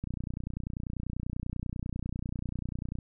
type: click train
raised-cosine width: 5 ms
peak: -22 dBFS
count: 90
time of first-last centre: 0.04-2.987 s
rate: 30.2 Hz
effects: none